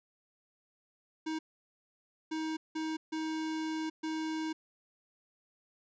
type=tone bursts at uneven times; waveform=square; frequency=316.2 Hz; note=D#4; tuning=28 cents sharp; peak=-34 dBFS; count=5; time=1.26-1.39 / 2.31-2.57 / 2.75-2.97 / 3.12-3.9 / 4.03-4.53 s; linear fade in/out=10 ms; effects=resampled to 16000 Hz